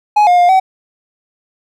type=tone with pitch steps; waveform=triangle; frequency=838 / 712 / 706 / 759 Hz; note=G#5 / F5 / F5 / F#5; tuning=+15 / +33 / +19 / +44 cents; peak=-4 dBFS; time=0.16-0.6 s; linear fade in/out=10 ms; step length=110 ms; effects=none